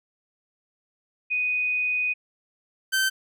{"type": "tone pair in turn", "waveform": ["sine", "sawtooth"], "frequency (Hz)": [2489, 1546.8], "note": ["D#7", "G6"], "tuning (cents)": [0, -24], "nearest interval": "minor sixth", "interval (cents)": 824, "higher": "first", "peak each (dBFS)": [-22, -17], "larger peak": "second", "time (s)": [[1.3, 2.14], [2.92, 3.1]], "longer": "first", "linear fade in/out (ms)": 20, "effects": []}